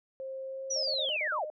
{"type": "tone with pitch glide", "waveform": "sine", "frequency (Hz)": [531, 534.7], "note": ["C5", "C5"], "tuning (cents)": [25, 37], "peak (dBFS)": -36, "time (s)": [0.2, 1.09], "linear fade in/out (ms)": 0, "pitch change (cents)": 12, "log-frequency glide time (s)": [0.45, 0.63]}
{"type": "linear sweep", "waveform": "sine", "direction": "down", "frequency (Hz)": [5980, 480.6], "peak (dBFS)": -29, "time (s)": [0.7, 1.45], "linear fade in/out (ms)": 10}
{"type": "tone bursts", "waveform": "sine", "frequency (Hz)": 612, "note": "D#5", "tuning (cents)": -29, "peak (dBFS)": -36, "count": 7, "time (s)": [0.76, 1.501], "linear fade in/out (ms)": 2, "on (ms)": 69, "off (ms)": 43}
{"effects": []}